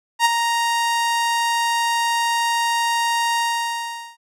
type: tone with ADSR envelope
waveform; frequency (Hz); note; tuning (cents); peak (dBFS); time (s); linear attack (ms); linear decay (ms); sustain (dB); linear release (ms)
sawtooth; 933; A#5; +1; -7; 0.19-4.17; 61; 23; -7; 780
effects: low-pass 11000 Hz 12 dB/octave